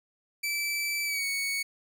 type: tone with pitch glide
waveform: sawtooth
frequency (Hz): 2319 to 2225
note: D7 to C#7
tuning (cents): -22 to +6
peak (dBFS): -25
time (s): 0.43-1.63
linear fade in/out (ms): 10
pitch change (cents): -72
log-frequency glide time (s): 1.05-1.25
effects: none